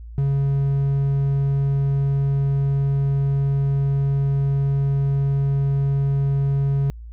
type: tone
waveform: triangle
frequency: 138.59 Hz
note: C#3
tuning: in tune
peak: -15 dBFS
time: 0.18-6.9 s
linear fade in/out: 0 ms
effects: added 57 Hz sine -34 dBFS peak until 7.12 s